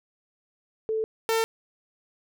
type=tone pair in turn; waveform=sine / sawtooth; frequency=440 / 450.5 Hz; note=A4 / A4; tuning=0 / +41 cents; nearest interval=unison; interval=41 cents; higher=second; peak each=-24 / -18 dBFS; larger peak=second; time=0.89-1.04 / 1.29-1.44 s; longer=neither; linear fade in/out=0 ms; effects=none